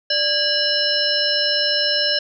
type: harmonic tone with a mistuned harmonic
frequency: 587.3 Hz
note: D5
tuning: in tune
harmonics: 1 / 3 / 5 / 7 / 9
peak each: -25 / -25 / -23 / -24 / -20 dBFS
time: 0.1-2.19 s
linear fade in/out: 5 ms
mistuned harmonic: 3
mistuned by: -130 cents
effects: none